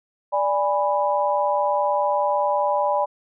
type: chord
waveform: sine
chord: G# diminished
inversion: second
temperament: equal with one note detuned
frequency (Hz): 587.3 / 823 / 987.8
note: D5 / G#5 / B5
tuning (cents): 0 / -16 / 0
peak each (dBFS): -22 / -23 / -23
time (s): 0.32-3.06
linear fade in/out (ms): 20
effects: none